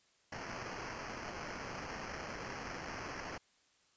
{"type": "noise with sample-and-hold", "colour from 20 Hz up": "violet", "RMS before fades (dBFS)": -44, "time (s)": [0.32, 3.38], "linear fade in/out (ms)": 5, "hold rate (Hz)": 3675, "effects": ["white hiss -71 dBFS RMS until 3.96 s", "resampled to 16000 Hz"]}